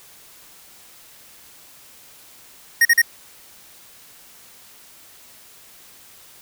square tone bursts, 1864.7 Hz, A#6, in tune, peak -11 dBFS, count 3, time 2.81-3.018 s, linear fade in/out 5 ms, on 42 ms, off 41 ms, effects white hiss -47 dBFS RMS until 6.41 s

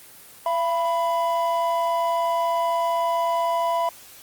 triangle tone pair together, 678 / 988.9 Hz, E5 / B5, +49 / +2 cents, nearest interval perfect fifth, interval 653 cents, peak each -21 dBFS, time 0.46-3.89 s, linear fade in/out 2 ms, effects white hiss -46 dBFS RMS until 4.22 s + Opus 24 kbps

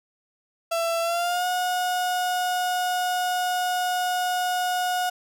35% pulse tone with pitch glide, 669 to 725.3 Hz, E5 to F#5, +25 to -35 cents, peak -21 dBFS, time 0.71-5.1 s, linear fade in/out 10 ms, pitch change +140 cents, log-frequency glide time 1.01-1.46 s, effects none

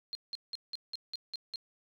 sine tone bursts, 4200 Hz, C8, 6 cents sharp, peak -35 dBFS, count 8, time 0.13-1.558 s, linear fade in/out 0 ms, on 21 ms, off 180 ms, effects none

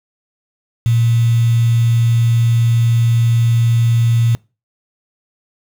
sine tone with quantisation, 116.54 Hz, A#2, in tune, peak -10 dBFS, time 0.86-4.35 s, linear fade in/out 0 ms, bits 5, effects noise-tail reverb RT60 0.3 s tail -25 dB re dry

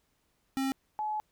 square / sine tone pair in turn, 268.1 / 853.1 Hz, C4 / G#5, +42 / +46 cents, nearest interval octave + minor sixth, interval 2004 cents, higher second, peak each -29 / -30 dBFS, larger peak first, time 0.57-0.72 / 0.99-1.2 s, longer second, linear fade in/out 0 ms, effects pink hiss -74 dBFS RMS until 1.31 s

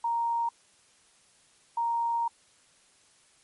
sine tone pair in turn, 932.3 / 932.3 Hz, A#5 / A#5, 0 / 0 cents, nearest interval unison, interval 0 cents, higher neither, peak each -25 dBFS, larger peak neither, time 0.04-0.49 / 1.77-2.28 s, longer second, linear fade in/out 5 ms, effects white hiss -62 dBFS RMS until 3.43 s + MP3 48 kbps

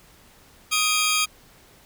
20% pulse tone cluster, 1253 / 2392 / 3247 Hz, D#6 / D7 / G#7, +12 / +31 / -40 cents, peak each -19 dBFS, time 0.71-1.26 s, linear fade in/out 20 ms, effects pink hiss -53 dBFS RMS until 1.85 s

